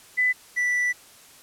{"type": "tone pair in turn", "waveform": ["sine", "triangle"], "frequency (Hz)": [2000, 1969.1], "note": ["B6", "B6"], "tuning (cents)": [21, -6], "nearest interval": "unison", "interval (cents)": 27, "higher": "first", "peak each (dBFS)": [-18, -19], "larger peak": "first", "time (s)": [[0.17, 0.33], [0.56, 0.93]], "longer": "second", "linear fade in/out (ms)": 20, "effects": ["white hiss -50 dBFS RMS until 1.42 s", "low-pass 12000 Hz 12 dB/octave"]}